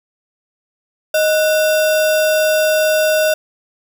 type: tone with sample-and-hold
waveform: sine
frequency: 622.3 Hz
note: D#5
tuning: in tune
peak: -11 dBFS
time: 1.14-3.34 s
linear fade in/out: 5 ms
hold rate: 2100 Hz
effects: none